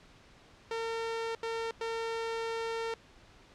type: tone bursts at uneven times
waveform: sawtooth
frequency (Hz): 455.2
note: A#4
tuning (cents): -41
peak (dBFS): -29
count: 3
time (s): 0.71-1.35 / 1.43-1.71 / 1.81-2.94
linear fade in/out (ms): 2
effects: pink hiss -58 dBFS RMS until 3.54 s + low-pass 5000 Hz 12 dB/octave